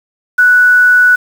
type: tone with quantisation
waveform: sine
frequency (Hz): 1480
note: F#6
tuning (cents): 0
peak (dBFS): -4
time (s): 0.38-1.16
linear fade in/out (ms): 10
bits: 5
effects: none